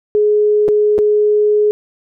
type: tone with dropouts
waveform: sine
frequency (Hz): 420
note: G#4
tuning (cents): +19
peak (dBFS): -9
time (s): 0.15-1.71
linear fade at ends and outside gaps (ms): 0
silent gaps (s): 0.681-0.687 / 0.981-0.988
effects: none